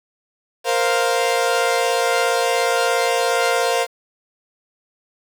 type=chord; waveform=sawtooth; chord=Bb suspended second; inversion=none; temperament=equal; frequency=466.2 / 523.3 / 698.5 Hz; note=Bb4 / C5 / F5; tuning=0 / 0 / 0 cents; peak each=-17 dBFS; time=0.64-3.87 s; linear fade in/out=50 ms; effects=low-pass 11000 Hz 12 dB/octave + 7-bit